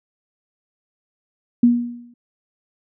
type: tone with exponential decay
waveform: sine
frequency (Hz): 239.7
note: A#3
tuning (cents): +48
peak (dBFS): -7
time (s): 1.63-2.14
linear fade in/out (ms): 5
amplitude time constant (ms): 110
effects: none